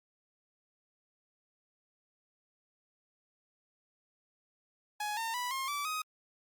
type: tone with pitch steps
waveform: sawtooth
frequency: 838 / 908.6 / 985.1 / 1068.1 / 1158 / 1255.6 Hz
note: G#5 / A#5 / B5 / C6 / D6 / D#6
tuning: +15 / -45 / -5 / +35 / -25 / +15 cents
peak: -30 dBFS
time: 5-6.02 s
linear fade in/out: 5 ms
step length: 170 ms
effects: Opus 48 kbps